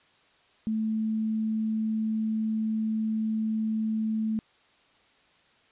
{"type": "tone", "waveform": "sine", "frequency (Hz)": 219.1, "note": "A3", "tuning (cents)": -7, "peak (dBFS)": -25, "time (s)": [0.67, 4.39], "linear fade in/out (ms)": 0, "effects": ["white hiss -62 dBFS RMS until 5.71 s", "resampled to 8000 Hz"]}